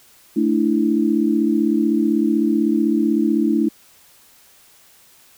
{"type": "chord", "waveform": "sine", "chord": "A suspended fourth", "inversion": "none", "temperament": "equal", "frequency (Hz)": [220, 293.7, 329.6], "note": ["A3", "D4", "E4"], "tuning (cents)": [0, 0, 0], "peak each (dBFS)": -19, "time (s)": [0.36, 3.69], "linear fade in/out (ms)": 10, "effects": ["white hiss -51 dBFS RMS until 5.37 s"]}